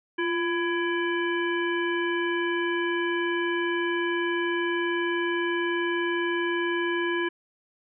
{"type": "harmonic tone with a mistuned harmonic", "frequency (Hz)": 333.6, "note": "E4", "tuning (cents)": 21, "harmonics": [1, 3, 5, 7, 9], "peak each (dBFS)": [-26, -33, -30, -36, -38], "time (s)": [0.18, 7.29], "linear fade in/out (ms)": 10, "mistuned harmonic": 1, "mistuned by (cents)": 63, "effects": []}